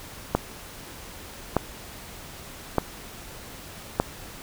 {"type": "click train", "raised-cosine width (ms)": 1, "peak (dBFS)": -5, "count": 4, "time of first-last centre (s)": [0.35, 4], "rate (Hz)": 0.822, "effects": ["pink hiss -42 dBFS RMS until 4.42 s"]}